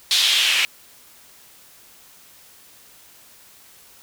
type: noise with band-pass filter sweep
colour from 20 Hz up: white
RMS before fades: -18 dBFS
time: 0.11-0.65 s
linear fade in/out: 0 ms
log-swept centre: 3800 to 2500 Hz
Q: 3.1
effects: white hiss -49 dBFS RMS until 4.02 s